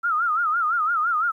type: tone with vibrato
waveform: sine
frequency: 1318.5 Hz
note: E6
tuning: in tune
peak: -19 dBFS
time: 0.03-1.32 s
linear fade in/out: 20 ms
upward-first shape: sine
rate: 5.9 Hz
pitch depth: 140 cents each way
effects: 10-bit